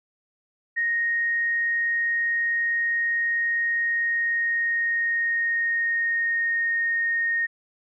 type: tone with pitch glide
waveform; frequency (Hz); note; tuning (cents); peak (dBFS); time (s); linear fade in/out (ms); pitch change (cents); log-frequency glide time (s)
sine; 1864.7 to 1851.8; A#6 to A#6; 0 to -12; -21; 0.76-7.47; 20; -12; 3.84-6.81
effects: none